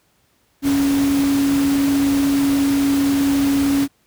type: tone in noise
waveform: sine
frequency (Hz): 278.8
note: C#4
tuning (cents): +10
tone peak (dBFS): -14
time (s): 0.62-3.88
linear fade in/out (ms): 50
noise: pink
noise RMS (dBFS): -27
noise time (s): 0.62-3.88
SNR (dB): +10
effects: pink hiss -61 dBFS RMS until 4.06 s + high-pass 60 Hz 12 dB/octave